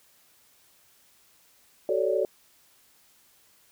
sine chord, D major seventh, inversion first, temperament equal with one note detuned, 378.4 / 440 / 554.4 / 587.3 Hz, F#4 / A4 / C#5 / D5, +39 / 0 / 0 / 0 cents, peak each -28 dBFS, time 1.89-2.25 s, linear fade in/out 2 ms, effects white hiss -61 dBFS RMS until 3.71 s

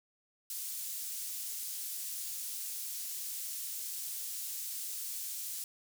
pink high-pass noise, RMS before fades -40 dBFS, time 0.5-5.64 s, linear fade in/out 2 ms, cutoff 7400 Hz, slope 12 dB/octave, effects none

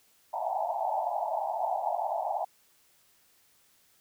white band-pass noise, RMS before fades -31 dBFS, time 0.33-2.45 s, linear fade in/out 10 ms, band 630 to 900 Hz, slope 96 dB/octave, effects white hiss -65 dBFS RMS until 4 s

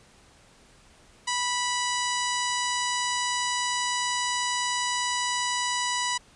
harmonic tone, 983 Hz, B5, 8 cents flat, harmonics 1 / 2 / 3 / 4 / 5 / 6 / 7 / 8 / 9, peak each -29 / -32 / -34 / -35 / -36 / -37 / -37 / -38 / -39 dBFS, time 1.27-6.18 s, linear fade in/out 10 ms, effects pink hiss -56 dBFS RMS until 6.35 s + resampled to 22050 Hz

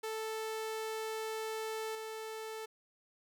sawtooth tone with level steps, 440 Hz, A4, in tune, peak -33 / -37 dBFS, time 0.03-2.66 s, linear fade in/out 10 ms, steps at 1.95 s, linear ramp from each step 2 ms, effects none

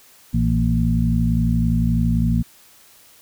harmonic tone with a mistuned harmonic, 57.6 Hz, A#1, 20 cents flat, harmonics 1 / 2 / 3 / 4, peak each -21 / -21 / -21 / -21 dBFS, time 0.33-2.43 s, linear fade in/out 20 ms, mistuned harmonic 3, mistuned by -60 cents, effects white hiss -50 dBFS RMS until 3.21 s

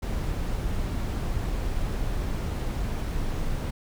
brown noise, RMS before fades -28 dBFS, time 0.02-3.71 s, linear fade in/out 10 ms, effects none

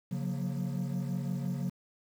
triangle chord, Gb major seventh, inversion second, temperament equal with one note detuned, 138.59 / 179.21 / 185 / 233.1 Hz, Db3 / F3 / Gb3 / Bb3, 0 / +45 / 0 / 0 cents, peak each -32 / -33 / -37 / -38 dBFS, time 0.11-1.7 s, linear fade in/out 10 ms, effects tanh soft clip ceiling -23 dBFS + 9-bit

